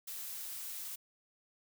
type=noise; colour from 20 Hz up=blue; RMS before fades=-43 dBFS; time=0.07-0.96 s; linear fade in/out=10 ms; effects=none